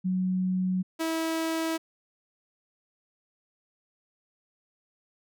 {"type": "tone pair in turn", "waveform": ["sine", "sawtooth"], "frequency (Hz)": [185, 324.6], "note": ["F#3", "E4"], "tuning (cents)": [0, -27], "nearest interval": "minor seventh", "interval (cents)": 973, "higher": "second", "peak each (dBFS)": [-24, -23], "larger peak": "second", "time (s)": [[0.04, 0.83], [0.99, 1.78]], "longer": "neither", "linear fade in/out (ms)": 20, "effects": []}